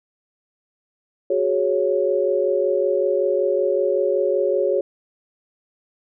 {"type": "chord", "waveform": "sine", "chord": "F# suspended second", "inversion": "none", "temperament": "equal", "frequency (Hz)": [370, 415.3, 554.4], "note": ["F#4", "G#4", "C#5"], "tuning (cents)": [0, 0, 0], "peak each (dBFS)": [-22, -22, -20], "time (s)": [1.3, 4.81], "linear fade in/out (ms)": 5, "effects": []}